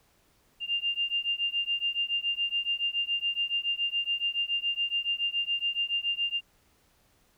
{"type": "beating tone pair", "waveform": "sine", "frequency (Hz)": [2794, 2801.1], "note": ["F7", "F7"], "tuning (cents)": [0, 5], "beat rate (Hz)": 7.1, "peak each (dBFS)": -30, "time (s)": [0.6, 6.41], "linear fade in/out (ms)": 50, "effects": ["pink hiss -66 dBFS RMS until 7.37 s"]}